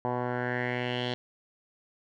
10% pulse tone with low-pass filter sweep, 123.47 Hz, B2, in tune, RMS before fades -31 dBFS, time 0.05-1.14 s, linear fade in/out 0 ms, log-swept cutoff 950 to 3700 Hz, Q 4, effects none

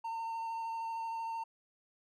triangle tone with vibrato, 909 Hz, A#5, 44 cents flat, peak -34 dBFS, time 0.04-1.44 s, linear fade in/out 10 ms, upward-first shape square, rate 13 Hz, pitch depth 10 cents each way, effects none

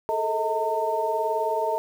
sine tone cluster, 426.8 / 445.6 / 638 / 908 Hz, G#4 / A4 / D#5 / A#5, +47 / +22 / +43 / -46 cents, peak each -32 / -29 / -27 / -26 dBFS, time 0.09-1.78 s, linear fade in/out 0 ms, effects 8-bit

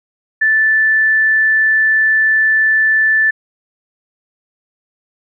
sine tone, 1757 Hz, A6, 3 cents flat, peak -9 dBFS, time 0.41-3.31 s, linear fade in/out 10 ms, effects none

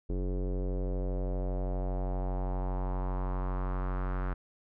square tone with low-pass filter sweep, 46.25 Hz, F#1, in tune, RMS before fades -32 dBFS, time 0.09-4.34 s, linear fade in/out 10 ms, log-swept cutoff 400 to 1400 Hz, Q 2.7, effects none

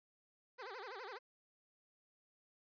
15% pulse tone with vibrato, 445.4 Hz, A4, 21 cents sharp, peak -40 dBFS, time 0.58-1.19 s, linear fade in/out 20 ms, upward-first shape sine, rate 12 Hz, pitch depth 280 cents each way, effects resampled to 11025 Hz

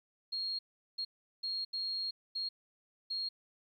sine tone bursts at uneven times, 4262 Hz, C8, 31 cents sharp, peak -34 dBFS, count 6, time 0.32-0.59 / 0.98-1.05 / 1.43-1.65 / 1.73-2.11 / 2.35-2.49 / 3.1-3.29 s, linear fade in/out 10 ms, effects 12-bit

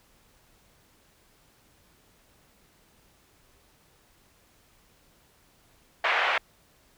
white band-pass noise, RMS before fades -25 dBFS, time 6.04-6.38 s, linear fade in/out 5 ms, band 580 to 2500 Hz, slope 24 dB/octave, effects pink hiss -62 dBFS RMS until 6.97 s

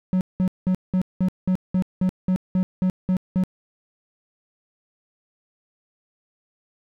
triangle tone bursts, 185 Hz, F#3, in tune, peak -15 dBFS, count 13, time 0.13-3.437 s, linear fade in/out 0 ms, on 79 ms, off 190 ms, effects none

